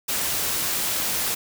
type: noise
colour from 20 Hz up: white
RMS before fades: -25 dBFS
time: 0.08-1.35 s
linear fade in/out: 10 ms
effects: none